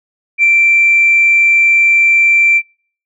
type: tone with ADSR envelope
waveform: sine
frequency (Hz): 2349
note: D7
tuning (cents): 0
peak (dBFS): -4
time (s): 0.38-2.62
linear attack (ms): 53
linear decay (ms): 13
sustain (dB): -2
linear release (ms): 55
effects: noise-tail reverb RT60 0.5 s tail -26 dB re dry + tanh soft clip ceiling -1 dBFS